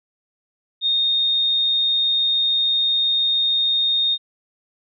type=tone; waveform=sine; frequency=3687 Hz; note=A#7; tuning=20 cents flat; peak=-16 dBFS; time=0.81-4.18 s; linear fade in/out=50 ms; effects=none